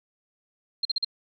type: tone bursts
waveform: sine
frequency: 4186 Hz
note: C8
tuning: in tune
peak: -22 dBFS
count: 4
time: 0.83-1.047 s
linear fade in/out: 5 ms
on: 22 ms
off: 43 ms
effects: none